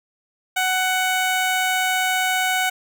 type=tone; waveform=15% pulse; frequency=745 Hz; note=F#5; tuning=12 cents sharp; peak=-12 dBFS; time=0.56-2.7 s; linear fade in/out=10 ms; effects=none